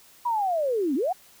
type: linear two-way sweep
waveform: sine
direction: down then up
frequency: 988 to 246.9 to 791 Hz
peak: -22 dBFS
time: 0.25-1.13 s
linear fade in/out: 10 ms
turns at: 0.95 s
effects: white hiss -54 dBFS RMS until 1.4 s